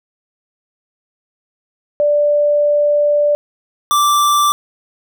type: tone pair in turn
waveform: sine / square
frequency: 587.3 / 1172.2 Hz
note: D5 / D6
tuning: 0 / -4 cents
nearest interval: octave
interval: 1196 cents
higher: second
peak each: -10 / -11 dBFS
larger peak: first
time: 2-3.35 / 3.91-4.52 s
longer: first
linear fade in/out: 0 ms
effects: none